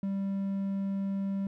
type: tone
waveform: triangle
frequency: 196 Hz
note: G3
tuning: in tune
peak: -27 dBFS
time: 0.03-1.47 s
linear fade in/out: 2 ms
effects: none